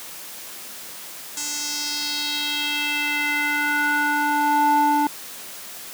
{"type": "tone with band-pass filter sweep", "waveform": "square", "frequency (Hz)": 293.7, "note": "D4", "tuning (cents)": 0, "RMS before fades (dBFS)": -22, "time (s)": [1.37, 5.07], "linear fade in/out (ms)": 2, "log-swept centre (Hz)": [7100, 710], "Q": 2.9, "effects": ["white hiss -37 dBFS RMS until 5.93 s", "high-pass 150 Hz 12 dB/octave"]}